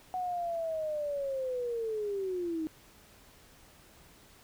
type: linear sweep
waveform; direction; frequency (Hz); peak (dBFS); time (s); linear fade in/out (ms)
sine; down; 742 to 309.7; -31; 0.14-2.67; 0
effects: pink hiss -58 dBFS RMS until 4.43 s